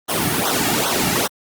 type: noise with flanger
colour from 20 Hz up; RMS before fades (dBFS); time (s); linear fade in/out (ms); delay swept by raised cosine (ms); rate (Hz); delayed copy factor
pink; -19; 0.08-1.28; 20; 0.41 to 2.01; 2.5; -0.9
effects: high-pass 100 Hz 12 dB/octave + Opus 32 kbps